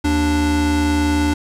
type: tone pair together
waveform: square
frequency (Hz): 77.78 / 293.7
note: D#2 / D4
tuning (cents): 0 / 0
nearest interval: octave + major seventh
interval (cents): 2300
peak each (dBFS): -20 / -17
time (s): 0.04-1.34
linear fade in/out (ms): 10
effects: low-pass 10000 Hz 12 dB/octave + 8-bit